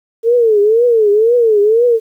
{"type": "tone with vibrato", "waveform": "sine", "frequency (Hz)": 445.7, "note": "A4", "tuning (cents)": 22, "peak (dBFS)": -7, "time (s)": [0.23, 2], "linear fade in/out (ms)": 50, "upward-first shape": "triangle", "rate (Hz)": 2, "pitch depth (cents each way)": 180, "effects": ["8-bit"]}